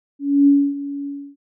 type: tone with ADSR envelope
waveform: sine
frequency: 282.3 Hz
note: C#4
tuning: 32 cents sharp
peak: -8 dBFS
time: 0.19-1.36 s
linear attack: 280 ms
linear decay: 270 ms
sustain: -16 dB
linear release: 290 ms
effects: none